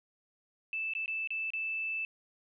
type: tone with dropouts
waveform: sine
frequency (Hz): 2637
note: E7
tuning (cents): 0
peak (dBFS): -32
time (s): 0.73-2.05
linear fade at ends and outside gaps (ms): 1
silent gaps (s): 0.936-0.951 / 1.06-1.079 / 1.274-1.305 / 1.504-1.535
effects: none

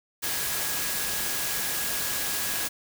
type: tone in noise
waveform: sine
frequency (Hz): 1661.2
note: G#6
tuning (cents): 0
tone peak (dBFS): -39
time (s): 0.22-2.69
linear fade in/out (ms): 20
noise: white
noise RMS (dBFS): -29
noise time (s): 0.22-2.69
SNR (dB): -13
effects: none

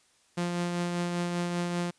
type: tone with tremolo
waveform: sawtooth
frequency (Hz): 174.61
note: F3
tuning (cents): 0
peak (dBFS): -23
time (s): 0.37-1.91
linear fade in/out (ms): 10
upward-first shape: triangle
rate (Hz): 5.1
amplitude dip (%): 35
effects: white hiss -65 dBFS RMS until 1.98 s + resampled to 22050 Hz

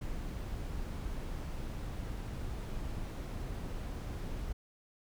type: noise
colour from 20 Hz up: brown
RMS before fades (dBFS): -39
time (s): 0.01-4.53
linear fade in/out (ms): 10
effects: none

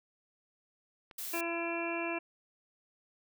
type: click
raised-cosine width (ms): 0.3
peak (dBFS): -34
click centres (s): 1.112
type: noise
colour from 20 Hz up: blue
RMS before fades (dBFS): -40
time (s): 1.18-1.41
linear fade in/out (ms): 5
type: harmonic tone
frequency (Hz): 337.6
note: E4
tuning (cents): +41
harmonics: 1 / 2 / 3 / 4 / 5 / 7 / 8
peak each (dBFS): -37 / -39 / -42 / -48 / -45 / -40 / -41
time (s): 1.33-2.19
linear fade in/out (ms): 10
effects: none

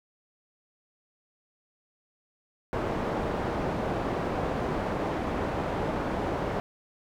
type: low-pass noise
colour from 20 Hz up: white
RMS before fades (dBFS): -30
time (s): 2.73-6.6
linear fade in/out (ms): 0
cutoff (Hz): 710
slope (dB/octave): 12
effects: none

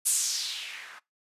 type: noise with low-pass filter sweep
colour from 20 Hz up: violet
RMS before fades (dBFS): -31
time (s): 0.05-1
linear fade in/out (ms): 20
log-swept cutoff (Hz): 9900 to 1300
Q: 2.7
effects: noise-tail reverb RT60 0.2 s tail -22 dB re dry + resampled to 32000 Hz

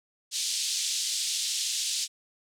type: band-pass noise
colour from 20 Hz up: pink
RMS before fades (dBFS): -30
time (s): 0.31-2.08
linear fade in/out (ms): 50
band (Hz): 3500 to 8600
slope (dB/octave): 24
effects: none

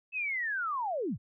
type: linear sweep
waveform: sine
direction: down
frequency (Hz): 2633 to 71.2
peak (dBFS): -30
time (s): 0.12-1.18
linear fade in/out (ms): 50
effects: none

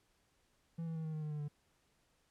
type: tone with pitch steps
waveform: triangle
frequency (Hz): 165.9 / 163.05 / 160.25 / 157.5 / 154.79 / 152.13 / 149.52 / 146.95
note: E3 / E3 / E3 / D#3 / D#3 / D#3 / D3 / D3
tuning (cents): +11 / -19 / -49 / +21 / -9 / -39 / +31 / +1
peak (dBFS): -36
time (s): 0.78-1.484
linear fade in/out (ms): 10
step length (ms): 88
effects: pink hiss -75 dBFS RMS until 2.3 s + low-pass 11000 Hz 12 dB/octave

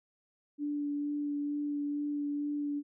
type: tone with vibrato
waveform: sine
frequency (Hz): 290.9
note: D4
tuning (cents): -16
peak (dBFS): -31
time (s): 0.58-2.83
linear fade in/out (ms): 50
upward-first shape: sine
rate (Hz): 2.2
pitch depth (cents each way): 11
effects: none

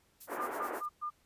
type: noise with tremolo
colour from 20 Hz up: violet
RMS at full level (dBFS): -46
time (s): 0.2-0.86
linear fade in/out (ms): 10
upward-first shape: sine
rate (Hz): 9.2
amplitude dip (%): 85
type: band-pass noise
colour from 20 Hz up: pink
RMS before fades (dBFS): -39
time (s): 0.27-0.82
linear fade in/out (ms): 50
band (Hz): 350 to 1600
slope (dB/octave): 24
type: tone bursts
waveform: sine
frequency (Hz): 1205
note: D6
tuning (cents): +44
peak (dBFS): -34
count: 4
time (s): 0.38-1.104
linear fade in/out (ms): 20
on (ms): 91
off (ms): 120
effects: pink hiss -70 dBFS RMS until 1.25 s + resampled to 32000 Hz

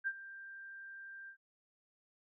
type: tone with ADSR envelope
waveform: sine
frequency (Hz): 1583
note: G6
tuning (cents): +17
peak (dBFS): -31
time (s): 0.04-1.37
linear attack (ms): 31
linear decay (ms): 53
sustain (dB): -16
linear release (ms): 87
effects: none

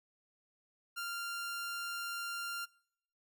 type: tone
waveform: sawtooth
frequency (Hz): 1391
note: F6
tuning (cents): -7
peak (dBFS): -34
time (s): 0.96-2.66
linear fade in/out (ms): 20
effects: noise-tail reverb RT60 0.7 s tail -24 dB re dry

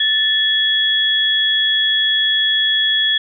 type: tone pair together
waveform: sine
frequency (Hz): 1757 / 3347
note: A6 / G#7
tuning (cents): -3 / +13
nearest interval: major seventh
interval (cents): 1116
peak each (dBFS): -19 / -14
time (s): 0-3.18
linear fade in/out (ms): 5
effects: none

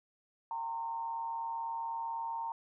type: tone with amplitude modulation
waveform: sine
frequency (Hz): 918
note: A#5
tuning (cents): -27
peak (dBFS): -32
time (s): 0.51-2.52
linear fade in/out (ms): 2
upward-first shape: sine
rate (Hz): 140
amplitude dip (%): 60
effects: none

